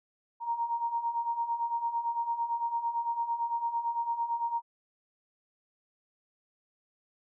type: beating tone pair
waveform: sine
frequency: 928 / 936.9 Hz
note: A#5 / A#5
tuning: -8 / +8 cents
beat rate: 8.9 Hz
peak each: -35 / -30 dBFS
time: 0.4-4.62 s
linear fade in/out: 50 ms
effects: none